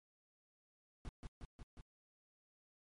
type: noise with echo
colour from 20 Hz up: brown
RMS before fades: -45 dBFS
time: 1.05-1.09 s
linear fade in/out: 0 ms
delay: 180 ms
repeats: 4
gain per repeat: -2 dB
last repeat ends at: 1.81 s
effects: MP3 48 kbps